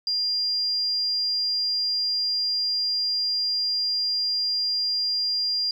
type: tone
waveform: sine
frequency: 4800 Hz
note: D8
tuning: 37 cents sharp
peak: -22 dBFS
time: 0.07-5.71 s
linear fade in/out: 2 ms
effects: 9-bit